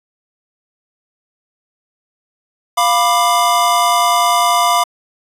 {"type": "chord", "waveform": "square", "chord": "B diminished", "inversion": "second", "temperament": "equal with one note detuned", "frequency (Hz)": [698.5, 987.8, 1187.6], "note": ["F5", "B5", "D6"], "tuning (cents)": [0, 0, 19], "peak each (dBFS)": -16, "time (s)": [2.77, 4.84], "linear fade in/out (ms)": 10, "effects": ["resampled to 32000 Hz"]}